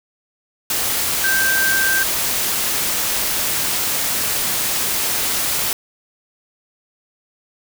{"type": "tone in noise", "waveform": "sine", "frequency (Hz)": 1568, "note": "G6", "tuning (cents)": 0, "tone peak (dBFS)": -16, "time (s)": [1.24, 2.03], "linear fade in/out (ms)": 2, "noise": "white", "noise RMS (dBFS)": -20, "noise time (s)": [0.7, 5.73], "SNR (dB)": 1, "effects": []}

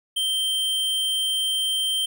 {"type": "tone", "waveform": "square", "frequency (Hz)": 3136, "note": "G7", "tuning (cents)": 0, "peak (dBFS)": -22, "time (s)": [0.16, 2.06], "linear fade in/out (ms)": 10, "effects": []}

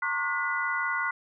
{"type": "tone cluster", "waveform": "sine", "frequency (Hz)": [919, 1078, 1163, 1448, 1994], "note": ["A#5", "C#6", "D6", "F#6", "B6"], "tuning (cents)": [-25, -49, -17, -38, 16], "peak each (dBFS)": [-37, -33, -38, -29, -32], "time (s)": [0.02, 1.11], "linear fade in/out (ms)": 5, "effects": []}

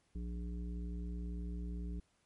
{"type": "harmonic tone", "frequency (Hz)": 59, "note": "A#1", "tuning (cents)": 22, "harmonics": [1, 3, 5, 7], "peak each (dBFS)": [-39, -45, -52, -57], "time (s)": [0.15, 2], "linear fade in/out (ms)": 5, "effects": ["pink hiss -75 dBFS RMS until 2.25 s", "MP3 48 kbps"]}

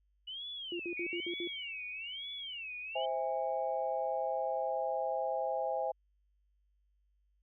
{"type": "tone with vibrato", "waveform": "sine", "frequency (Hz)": 2904, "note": "F#7", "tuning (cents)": -33, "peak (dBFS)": -40, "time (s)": [0.27, 3.06], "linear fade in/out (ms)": 10, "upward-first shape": "sine", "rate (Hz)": 1.1, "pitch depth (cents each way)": 290}
{"type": "tone bursts", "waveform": "sine", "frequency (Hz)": 346.3, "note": "F4", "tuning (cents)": -15, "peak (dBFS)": -36, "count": 6, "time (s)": [0.72, 1.475], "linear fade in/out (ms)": 2, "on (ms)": 75, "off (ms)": 61}
{"type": "tone with exponential decay", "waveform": "sine", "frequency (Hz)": 2255, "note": "C#7", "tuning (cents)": 29, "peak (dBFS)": -38, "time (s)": [0.97, 4.7], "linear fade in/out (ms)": 2, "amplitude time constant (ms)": 810}
{"type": "chord", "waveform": "sine", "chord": "C augmented", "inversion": "none", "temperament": "just", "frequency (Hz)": [523.3, 654.1, 817.6], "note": ["C5", "E5", "G#5"], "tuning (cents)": [0, -14, -27], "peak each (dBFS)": -36, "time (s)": [2.95, 5.92], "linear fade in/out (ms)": 10}
{"effects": ["added 50 Hz sine -70 dBFS peak until 7.42 s"]}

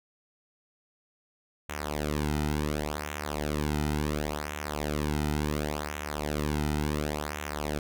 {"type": "tone with flanger", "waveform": "sawtooth", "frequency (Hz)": 74.7, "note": "D2", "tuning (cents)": 30, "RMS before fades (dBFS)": -31, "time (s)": [1.69, 7.79], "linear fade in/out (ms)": 5, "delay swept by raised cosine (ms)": [0.21, 1.81], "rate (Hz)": 0.7, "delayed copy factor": -0.8, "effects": []}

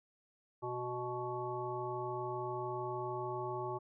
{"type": "harmonic tone", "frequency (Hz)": 123.47, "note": "B2", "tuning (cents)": 0, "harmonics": [1, 3, 5, 7, 9], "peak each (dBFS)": [-45, -40, -46, -42, -44], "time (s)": [0.62, 3.79], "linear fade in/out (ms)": 20, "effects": []}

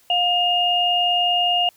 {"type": "tone pair together", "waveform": "sine", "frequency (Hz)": [710, 2835], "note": ["F5", "F7"], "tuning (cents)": [28, 25], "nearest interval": "2 octaves", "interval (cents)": 2397, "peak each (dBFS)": [-20, -18], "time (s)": [0.1, 1.69], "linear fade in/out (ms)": 2, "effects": ["white hiss -56 dBFS RMS until 1.76 s"]}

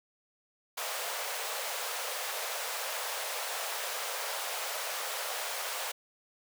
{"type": "high-pass noise", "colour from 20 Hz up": "pink", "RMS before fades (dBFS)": -36, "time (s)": [0.77, 5.92], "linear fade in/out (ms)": 10, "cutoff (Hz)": 490, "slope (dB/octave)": 48, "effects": []}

